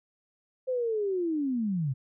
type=linear sweep; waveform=sine; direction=down; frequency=523.3 to 123.47 Hz; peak=-26 dBFS; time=0.67-1.94 s; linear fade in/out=20 ms; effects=none